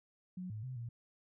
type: tone with pitch steps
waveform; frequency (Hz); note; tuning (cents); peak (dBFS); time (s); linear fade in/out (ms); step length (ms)
sine; 182.7 / 107.6 / 128.5 / 117.7; F#3 / A2 / C3 / A#2; -22 / -38 / -31 / +17; -40; 0.37-0.89; 5; 130
effects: none